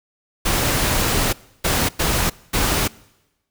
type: noise bursts at uneven times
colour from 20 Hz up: pink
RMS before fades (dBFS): -19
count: 4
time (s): 0.45-1.33 / 1.64-1.89 / 1.99-2.3 / 2.53-2.88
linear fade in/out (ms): 10
effects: noise-tail reverb RT60 1.0 s tail -23 dB re dry